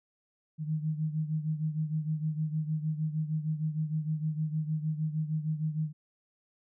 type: beating tone pair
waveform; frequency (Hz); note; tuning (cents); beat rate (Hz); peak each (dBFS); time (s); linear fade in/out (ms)
sine; 154 / 160.5; D#3 / E3; -17 / -46; 6.5; -30 / -35; 0.58-5.93; 50
effects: none